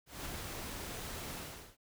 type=noise with ADSR envelope; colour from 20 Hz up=pink; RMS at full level=-41 dBFS; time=0.06-1.77 s; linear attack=200 ms; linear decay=3 ms; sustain=-2 dB; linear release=410 ms; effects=none